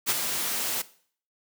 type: noise with ADSR envelope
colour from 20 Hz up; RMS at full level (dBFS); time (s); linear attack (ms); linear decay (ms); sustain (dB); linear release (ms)
white; -22; 0.06-0.82; 40; 31; -7; 8
effects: noise-tail reverb RT60 0.5 s tail -17 dB re dry + high-pass 150 Hz 12 dB/octave